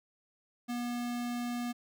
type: tone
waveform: square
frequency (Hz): 241.4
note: B3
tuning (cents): -39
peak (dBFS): -34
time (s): 0.68-1.73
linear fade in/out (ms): 20
effects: none